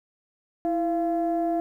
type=tone pair together; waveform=sine; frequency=329.6 / 688 Hz; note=E4 / F5; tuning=0 / -26 cents; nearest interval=octave + minor second; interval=1274 cents; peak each=-24 dBFS; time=0.65-1.6 s; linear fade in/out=0 ms; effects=tanh soft clip ceiling -17 dBFS + 10-bit